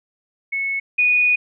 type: tone pair in turn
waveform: sine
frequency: 2200 / 2469 Hz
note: C#7 / D#7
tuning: -14 / -14 cents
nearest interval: major second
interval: 200 cents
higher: second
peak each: -20 / -13 dBFS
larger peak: second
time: 0.52-0.8 / 0.98-1.36 s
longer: second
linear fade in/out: 10 ms
effects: none